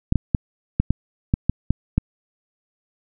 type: clicks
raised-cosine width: 5 ms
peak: -4 dBFS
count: 9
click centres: 0.124 / 0.157 / 0.348 / 0.8 / 0.906 / 1.339 / 1.496 / 1.706 / 1.98 s
effects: none